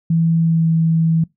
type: tone with pitch glide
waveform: sine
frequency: 164.81 to 163.01 Hz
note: E3 to E3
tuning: 0 to -19 cents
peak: -12 dBFS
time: 0.1-1.24 s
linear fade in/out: 5 ms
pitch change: -19 cents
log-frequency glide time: 0.4-0.68 s
effects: noise-tail reverb RT60 0.2 s tail -24 dB re dry